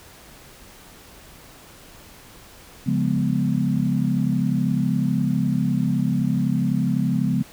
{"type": "chord", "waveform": "sine", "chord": "C# dominant seventh", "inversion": "none", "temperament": "equal with one note detuned", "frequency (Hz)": [138.59, 174.61, 206.5, 246.9], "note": ["C#3", "E#3", "G#3", "B3"], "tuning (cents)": [0, 0, -10, 0], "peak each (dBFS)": -24, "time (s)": [2.86, 7.43], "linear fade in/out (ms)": 10, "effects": ["pink hiss -46 dBFS RMS until 7.52 s"]}